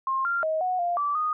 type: tone with pitch steps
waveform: sine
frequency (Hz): 1064 / 1388 / 632 / 735 / 699 / 1160 / 1237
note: C6 / F6 / D#5 / F#5 / F5 / D6 / D#6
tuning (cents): +29 / -11 / +27 / -12 / +1 / -22 / -10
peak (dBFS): -23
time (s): 0.07-1.33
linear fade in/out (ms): 2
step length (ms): 180
effects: none